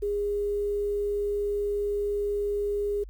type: tone with quantisation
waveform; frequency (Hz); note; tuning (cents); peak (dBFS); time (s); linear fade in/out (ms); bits
sine; 409.3; G#4; -25; -25; 0.02-3.04; 10; 9
effects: added 48 Hz sine -40 dBFS peak until 3.09 s